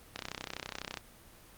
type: click train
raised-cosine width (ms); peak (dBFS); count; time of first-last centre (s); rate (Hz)
0.2; -19; 27; 0.16-0.973; 32
effects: pink hiss -56 dBFS RMS until 1.57 s + Opus 24 kbps